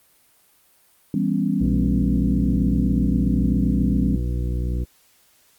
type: chord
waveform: sine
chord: C# half-diminished seventh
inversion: first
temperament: just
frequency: 166.31 / 199.57 / 249.5 / 277.2 Hz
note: E3 / G3 / B3 / C#4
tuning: +16 / +31 / +18 / 0 cents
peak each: -25 / -22 / -25 / -25 dBFS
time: 1.14-4.16 s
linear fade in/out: 2 ms
type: harmonic tone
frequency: 60.9 Hz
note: B1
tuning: 24 cents flat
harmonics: 1 / 2 / 3 / 4 / 5 / 6 / 8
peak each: -22 / -28 / -33 / -40 / -36 / -39 / -43 dBFS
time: 1.6-4.85 s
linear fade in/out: 20 ms
effects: white hiss -58 dBFS RMS until 5.58 s + Opus 32 kbps